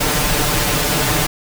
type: noise with comb filter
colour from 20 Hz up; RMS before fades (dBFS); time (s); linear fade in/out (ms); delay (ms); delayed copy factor
pink; -17; 0-1.27; 10; 6.7; +0.85
effects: none